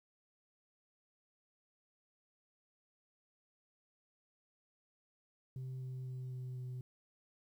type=tone with pitch steps; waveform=sine; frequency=130 / 129.1 / 128.21 / 127.32 / 126.45 Hz; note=C3 / C3 / C3 / C3 / B2; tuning=-11 / -23 / -35 / -47 / +41 cents; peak=-38 dBFS; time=5.56-6.81 s; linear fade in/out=2 ms; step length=250 ms; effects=tanh soft clip ceiling -40 dBFS + 12-bit